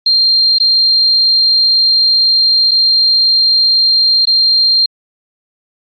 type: tone with dropouts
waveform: sine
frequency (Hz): 4186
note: C8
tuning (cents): 0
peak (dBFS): -7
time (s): 0.06-4.86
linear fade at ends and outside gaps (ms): 5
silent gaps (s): 0.585-0.6 / 2.711-2.715 / 4.254-4.271
effects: AAC 48 kbps